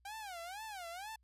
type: tone with vibrato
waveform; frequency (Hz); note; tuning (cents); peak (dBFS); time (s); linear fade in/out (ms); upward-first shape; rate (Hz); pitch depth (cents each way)
sawtooth; 771; G5; -29; -40; 0.05-1.16; 5; sine; 2.1; 240
effects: added 60 Hz sine -68 dBFS peak until 1.23 s + resampled to 32000 Hz

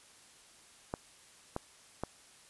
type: clicks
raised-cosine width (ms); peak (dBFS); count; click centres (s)
1; -20; 3; 0.939 / 1.564 / 2.036
effects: white hiss -59 dBFS RMS until 2.49 s + resampled to 24000 Hz

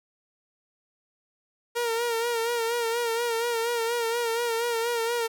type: tone with vibrato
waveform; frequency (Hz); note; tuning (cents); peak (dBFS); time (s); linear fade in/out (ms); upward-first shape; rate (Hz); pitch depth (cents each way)
sawtooth; 466.2; A#4; 0; -21; 1.75-5.28; 20; sine; 4.2; 52
effects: none

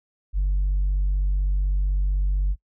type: tone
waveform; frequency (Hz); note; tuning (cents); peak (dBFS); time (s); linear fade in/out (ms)
sine; 47.93; G1; -38; -17; 0.33-2.56; 50
effects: noise-tail reverb RT60 0.1 s tail -25 dB re dry + tanh soft clip ceiling -17 dBFS

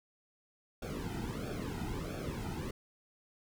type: noise with flanger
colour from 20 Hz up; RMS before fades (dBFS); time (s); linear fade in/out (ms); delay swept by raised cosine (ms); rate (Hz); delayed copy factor
brown; -39; 0.82-2.71; 5; 1 to 1.81; 1.5; -0.9
effects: none

